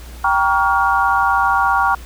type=chord; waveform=sine; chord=G half-diminished seventh; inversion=none; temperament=just; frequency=784 / 940.8 / 1128.9 / 1411.2 Hz; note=G5 / Bb5 / Db6 / F6; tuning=0 / +16 / +31 / +18 cents; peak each=-18 dBFS; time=0.24-1.95 s; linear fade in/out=5 ms; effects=added 60 Hz sine -33 dBFS peak until 2.05 s + pink hiss -41 dBFS RMS until 2.05 s